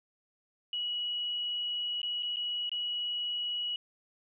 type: tone with dropouts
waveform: sine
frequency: 2921 Hz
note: F#7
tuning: 23 cents flat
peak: -31 dBFS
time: 0.73-3.76 s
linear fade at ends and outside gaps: 2 ms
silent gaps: 2.017-2.03 / 2.225-2.23 / 2.361-2.368 / 2.694-2.716 s
effects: none